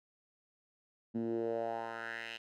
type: tone with band-pass filter sweep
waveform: 10% pulse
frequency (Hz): 114.6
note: A#2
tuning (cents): -29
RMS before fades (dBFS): -38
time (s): 1.14-2.38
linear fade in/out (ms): 20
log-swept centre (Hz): 230 to 2900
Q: 3.2
effects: none

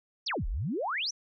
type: exponential two-way sweep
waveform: sine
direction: down then up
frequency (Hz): 6260 to 32.57 to 6260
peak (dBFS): -29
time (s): 0.26-1.11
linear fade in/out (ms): 10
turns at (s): 0.47
effects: none

